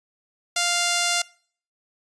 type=tone; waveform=5% pulse; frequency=698.5 Hz; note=F5; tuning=in tune; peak=-9 dBFS; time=0.56-1.22 s; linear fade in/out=5 ms; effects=noise-tail reverb RT60 0.5 s tail -23 dB re dry + resampled to 22050 Hz